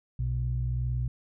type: tone pair together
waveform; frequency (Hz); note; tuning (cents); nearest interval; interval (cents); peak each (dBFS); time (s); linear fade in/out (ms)
sine; 61.49 / 123.47; B1 / B2; -7 / 0; octave; 1207; -29 / -28; 0.19-1.08; 5
effects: tanh soft clip ceiling -19 dBFS